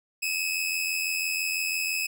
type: tone pair together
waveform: sawtooth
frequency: 2523 / 2609 Hz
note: D#7 / E7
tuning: +23 / -18 cents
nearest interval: minor second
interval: 59 cents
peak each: -26 dBFS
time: 0.22-2.07 s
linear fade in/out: 10 ms
effects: none